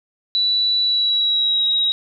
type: tone with pitch glide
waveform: sine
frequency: 3951 to 3821 Hz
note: B7 to A#7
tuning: 0 to +42 cents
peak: -15 dBFS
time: 0.35-1.92 s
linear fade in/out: 0 ms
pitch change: -58 cents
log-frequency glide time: 0.82-1.67 s
effects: none